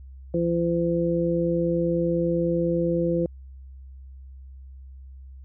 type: harmonic tone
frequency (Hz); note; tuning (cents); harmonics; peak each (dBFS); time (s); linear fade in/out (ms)
170; F3; -46; 1 / 2 / 3; -25 / -25 / -25; 0.34-3.26; 2
effects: added 66 Hz sine -40 dBFS peak until 5.44 s